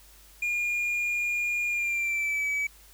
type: tone with pitch glide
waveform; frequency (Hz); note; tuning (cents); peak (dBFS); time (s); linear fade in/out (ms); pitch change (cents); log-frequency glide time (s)
triangle; 2422 to 2286; D#7 to D7; -47 to -47; -24; 0.42-2.67; 5; -100; 1.68-2.48
effects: added 50 Hz sine -55 dBFS peak until 2.93 s + white hiss -55 dBFS RMS until 2.93 s